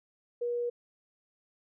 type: tone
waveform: sine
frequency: 480 Hz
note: B4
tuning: 49 cents flat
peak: -29 dBFS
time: 0.41-0.7 s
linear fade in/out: 10 ms
effects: none